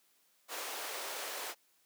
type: high-pass noise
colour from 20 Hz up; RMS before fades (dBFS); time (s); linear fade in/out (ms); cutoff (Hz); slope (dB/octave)
pink; -41; 0.48-1.55; 50; 430; 24
effects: white hiss -71 dBFS RMS until 1.85 s + high-pass 200 Hz 12 dB/octave